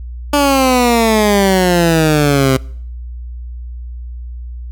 15% pulse exponential sweep, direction down, 292.9 to 130 Hz, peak -3 dBFS, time 0.33-2.57 s, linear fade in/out 5 ms, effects noise-tail reverb RT60 0.6 s tail -24 dB re dry + added 60 Hz sine -24 dBFS peak until 4.71 s

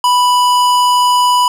sine tone with hard clipping, 987.8 Hz, B5, in tune, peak -10 dBFS, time 0.04-1.48 s, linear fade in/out 2 ms, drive 17 dB, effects none

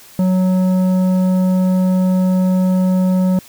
sine tone with tanh clipping, 185 Hz, F#3, in tune, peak -13 dBFS, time 0.19-3.39 s, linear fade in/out 2 ms, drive 10 dB, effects white hiss -42 dBFS RMS until 3.48 s

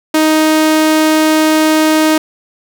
sawtooth tone, 312.3 Hz, D#4, 7 cents sharp, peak -4 dBFS, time 0.14-2.18 s, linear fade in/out 5 ms, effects none

